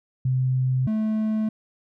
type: tone pair in turn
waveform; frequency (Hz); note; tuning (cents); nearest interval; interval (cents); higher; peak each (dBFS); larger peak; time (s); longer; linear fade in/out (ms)
sine / triangle; 129.1 / 217.1; C3 / A3; -23 / -23; major sixth; 900; second; -19 / -19; neither; 0.25-0.87 / 0.87-1.49; neither; 5
effects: none